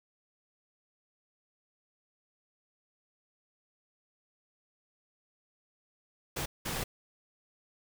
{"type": "noise bursts at uneven times", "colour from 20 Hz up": "pink", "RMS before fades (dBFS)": -35, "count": 2, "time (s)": [[6.36, 6.46], [6.65, 6.84]], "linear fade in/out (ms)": 10, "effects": []}